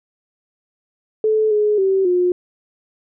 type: tone with pitch steps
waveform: sine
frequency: 434 / 420.6 / 384.7 / 358.3 Hz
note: A4 / G#4 / G4 / F4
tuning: -24 / +22 / -33 / +44 cents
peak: -13 dBFS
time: 1.24-2.32 s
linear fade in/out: 2 ms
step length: 270 ms
effects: none